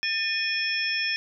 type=tone cluster; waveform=sine; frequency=1793 / 2474 / 3335 / 5330 Hz; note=A6 / D#7 / G#7 / E8; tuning=+32 / -10 / +7 / +18 cents; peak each=-30 / -28 / -34 / -29 dBFS; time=0.03-1.16 s; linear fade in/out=0 ms; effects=none